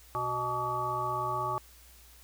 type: harmonic tone with a mistuned harmonic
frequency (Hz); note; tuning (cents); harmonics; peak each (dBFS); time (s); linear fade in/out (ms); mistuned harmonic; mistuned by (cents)
123.47; B2; 0; 1 / 3 / 5 / 7 / 9 / 10; -40 / -40 / -40 / -35 / -32 / -41; 0.15-1.58; 0; 9; +42
effects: added 60 Hz sine -56 dBFS peak until 2.23 s + white hiss -57 dBFS RMS until 2.23 s

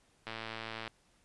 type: click train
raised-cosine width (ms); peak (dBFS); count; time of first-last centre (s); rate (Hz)
0.3; -24; 69; 0.27-0.877; 112
effects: pink hiss -69 dBFS RMS until 1.24 s + resampled to 24000 Hz

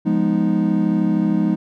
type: chord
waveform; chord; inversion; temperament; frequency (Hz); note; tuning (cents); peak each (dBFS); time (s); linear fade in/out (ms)
triangle; F half-diminished seventh; none; equal; 174.61 / 207.7 / 246.9 / 311.1; F3 / Ab3 / Cb4 / Eb4; 0 / 0 / 0 / 0; -19 / -17 / -22 / -19; 0.05-1.56; 20
effects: none

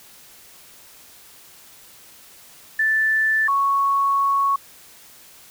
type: tone pair in turn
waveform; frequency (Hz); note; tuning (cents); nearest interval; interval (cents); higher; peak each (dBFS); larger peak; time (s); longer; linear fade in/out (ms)
sine; 1760 / 1108.7; A6 / C#6; 0 / 0; minor sixth; 800; first; -16; neither; 2.79-3.48 / 3.48-4.56; second; 5
effects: white hiss -47 dBFS RMS until 5.5 s

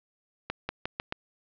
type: accelerating click train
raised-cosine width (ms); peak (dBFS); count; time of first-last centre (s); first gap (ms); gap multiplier
0.3; -14; 5; 0.5-1.124; 190; 0.87
effects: low-pass 4000 Hz 12 dB/octave

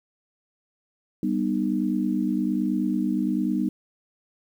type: chord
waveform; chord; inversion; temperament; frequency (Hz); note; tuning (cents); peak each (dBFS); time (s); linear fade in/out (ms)
sine; G augmented; none; just; 196 / 245 / 306.2; G3 / B3 / D#4; 0 / -14 / -28; -26 / -26 / -26; 1.23-3.69; 2
effects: 9-bit

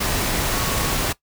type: tone in noise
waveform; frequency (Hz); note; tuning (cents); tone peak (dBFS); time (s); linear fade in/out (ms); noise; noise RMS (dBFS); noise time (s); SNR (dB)
sine; 1108.7; C#6; 0; -32; 0.53-0.92; 10; pink; -22; 0-1.13; -13
effects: noise-tail reverb RT60 0.1 s tail -18 dB re dry

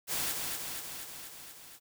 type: noise with echo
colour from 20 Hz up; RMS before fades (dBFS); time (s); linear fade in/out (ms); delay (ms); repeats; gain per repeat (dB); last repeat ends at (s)
white; -33; 0.07-0.36; 50; 240; 6; -3; 1.8
effects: none

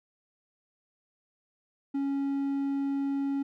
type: tone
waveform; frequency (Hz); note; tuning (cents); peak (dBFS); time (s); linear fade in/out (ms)
triangle; 277.2; C#4; 0; -25; 1.94-3.43; 10
effects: none

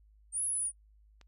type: exponential two-way sweep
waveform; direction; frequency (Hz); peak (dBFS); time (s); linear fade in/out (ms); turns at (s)
sine; up then down; 8620 to 10740 to 9360; -30; 0.32-0.72; 50; 0.43
type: click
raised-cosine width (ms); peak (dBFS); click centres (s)
0.2; -38; 1.213
effects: noise-tail reverb RT60 0.1 s tail -24 dB re dry + added 52 Hz sine -59 dBFS peak until 1.27 s

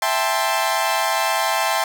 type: chord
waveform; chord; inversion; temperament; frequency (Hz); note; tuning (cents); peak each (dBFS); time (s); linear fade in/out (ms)
sawtooth; A minor seventh; second; equal with one note detuned; 659.3 / 790.4 / 880 / 1046.5; E5 / G5 / A5 / C6; 0 / +14 / 0 / 0; -20; 0.02-1.84; 2
effects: none

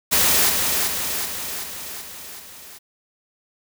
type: noise with echo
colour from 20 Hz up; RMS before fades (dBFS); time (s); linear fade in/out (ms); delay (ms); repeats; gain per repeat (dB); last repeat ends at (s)
white; -17; 0.11-0.51; 20; 380; 6; -4; 2.79
effects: none

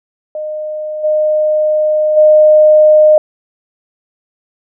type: tone with level steps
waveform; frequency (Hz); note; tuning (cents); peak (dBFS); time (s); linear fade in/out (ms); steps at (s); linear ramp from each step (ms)
sine; 613; D#5; -26; -18 / -9 / -3; 0.35-3.18; 2; 1.03 / 2.16; 20
effects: none

